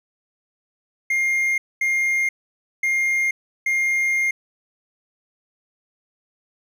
triangle tone bursts at uneven times, 2121 Hz, C7, 23 cents sharp, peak -16 dBFS, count 4, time 1.1-1.58 / 1.81-2.29 / 2.83-3.31 / 3.66-4.31 s, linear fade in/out 5 ms, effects none

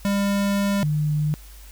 square / sine tone pair in turn, 200.2 / 150.5 Hz, G3 / D3, +37 / +43 cents, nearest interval perfect fourth, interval 494 cents, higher first, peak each -20 / -19 dBFS, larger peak second, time 0.05-0.83 / 0.83-1.34 s, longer first, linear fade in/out 0 ms, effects added 50 Hz sine -41 dBFS peak until 1.71 s + white hiss -49 dBFS RMS until 1.71 s

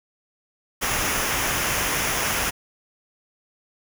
pink noise with comb filter, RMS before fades -24 dBFS, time 0.81-2.51 s, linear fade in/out 20 ms, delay 0.24 ms, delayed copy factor -0.55, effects none

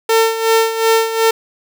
sawtooth tone with tremolo, 450 Hz, A4, 39 cents sharp, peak -5 dBFS, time 0.09-1.31 s, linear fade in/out 5 ms, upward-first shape sine, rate 2.7 Hz, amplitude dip 70%, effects none

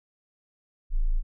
sine tone, 27.5 Hz, A0, in tune, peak -20 dBFS, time 0.9-1.23 s, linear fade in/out 50 ms, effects none

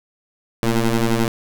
20% pulse ring-modulated tone, 115.7 Hz, A#2, 13 cents flat, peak -8 dBFS, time 0.63-1.28 s, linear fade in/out 0 ms, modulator 110 Hz, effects none

